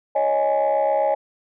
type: chord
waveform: sine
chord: C# suspended second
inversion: none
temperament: equal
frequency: 554.4 / 622.3 / 830.6 Hz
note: C#5 / D#5 / G#5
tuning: 0 / 0 / 0 cents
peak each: -20 dBFS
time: 0.15-1.15 s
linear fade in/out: 10 ms
effects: tanh soft clip ceiling -12 dBFS